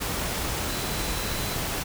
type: tone in noise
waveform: sine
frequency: 4014 Hz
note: B7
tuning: 27 cents sharp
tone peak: -40 dBFS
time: 0.68-1.57 s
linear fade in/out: 20 ms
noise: pink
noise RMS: -29 dBFS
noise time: 0-1.84 s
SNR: -14 dB
effects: none